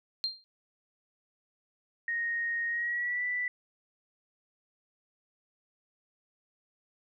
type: tone with exponential decay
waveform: sine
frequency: 4186 Hz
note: C8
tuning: in tune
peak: -25 dBFS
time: 0.24-0.44 s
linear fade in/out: 0 ms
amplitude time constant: 43 ms
type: tone with pitch glide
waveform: sine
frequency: 1864.7 to 1975.6 Hz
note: A#6 to B6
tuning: 0 to 0 cents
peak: -29 dBFS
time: 2.08-3.48 s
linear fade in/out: 2 ms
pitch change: +100 cents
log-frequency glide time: 2.68-3.24 s
effects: none